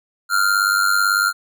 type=tone with amplitude modulation; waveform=square; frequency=1396.9 Hz; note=F6; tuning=in tune; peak=-12 dBFS; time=0.29-1.33 s; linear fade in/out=50 ms; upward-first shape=sine; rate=98.1 Hz; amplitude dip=75%; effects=none